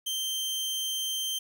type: tone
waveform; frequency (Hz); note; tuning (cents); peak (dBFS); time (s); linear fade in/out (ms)
sawtooth; 3136; G7; 0; -26; 0.06-1.39; 10
effects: 10-bit